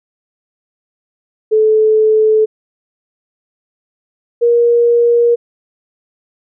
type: tone pair in turn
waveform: sine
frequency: 434.2 / 473.1 Hz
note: A4 / A#4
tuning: -23 / +26 cents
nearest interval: minor second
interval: 149 cents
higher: second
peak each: -7 dBFS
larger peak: neither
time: 1.51-2.46 / 4.41-5.36 s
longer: neither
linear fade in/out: 20 ms
effects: none